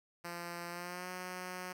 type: tone with pitch glide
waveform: 5% pulse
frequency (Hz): 172.6 to 182.34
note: F3 to F#3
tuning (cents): -20 to -25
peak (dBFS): -30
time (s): 0.24-1.73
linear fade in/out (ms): 10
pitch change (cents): +95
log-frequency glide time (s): 0.69-1.09
effects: none